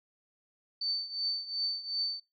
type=tone with tremolo; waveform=sine; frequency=4546 Hz; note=C#8; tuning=43 cents sharp; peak=-28 dBFS; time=0.81-2.2 s; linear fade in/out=5 ms; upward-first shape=triangle; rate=2.7 Hz; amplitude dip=85%; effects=noise-tail reverb RT60 0.2 s tail -23 dB re dry